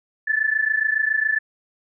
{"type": "tone pair together", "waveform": "sine", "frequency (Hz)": [1732.8, 1760], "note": ["A6", "A6"], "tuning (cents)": [-27, 0], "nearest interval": "unison", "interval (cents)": 27, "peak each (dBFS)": -21, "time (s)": [0.27, 1.39], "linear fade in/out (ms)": 10, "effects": []}